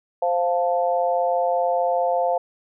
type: chord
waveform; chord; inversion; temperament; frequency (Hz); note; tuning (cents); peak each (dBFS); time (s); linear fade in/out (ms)
sine; F major; second; equal; 523.3 / 698.5 / 880; C5 / F5 / A5; 0 / 0 / 0; -22 / -21 / -27; 0.22-2.38; 5
effects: none